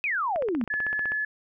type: exponential sweep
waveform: sine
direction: down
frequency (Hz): 2600 to 214.8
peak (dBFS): -24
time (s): 0.04-0.64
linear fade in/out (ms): 0
type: click train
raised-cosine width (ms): 0.5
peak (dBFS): -21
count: 13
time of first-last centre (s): 0.36-1.119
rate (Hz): 15.8
type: tone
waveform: sine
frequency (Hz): 1715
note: A6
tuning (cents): -45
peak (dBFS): -25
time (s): 0.7-1.25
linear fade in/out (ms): 5
effects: none